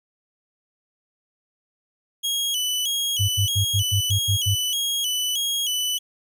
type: tone with vibrato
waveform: sawtooth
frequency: 3130 Hz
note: G7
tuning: 3 cents flat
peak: -19 dBFS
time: 2.23-5.99 s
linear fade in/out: 20 ms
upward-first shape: square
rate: 1.6 Hz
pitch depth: 82 cents each way
type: tone bursts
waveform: sine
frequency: 100.8 Hz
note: G2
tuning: 49 cents sharp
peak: -18 dBFS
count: 8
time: 3.19-4.554 s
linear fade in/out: 20 ms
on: 97 ms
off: 84 ms
effects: none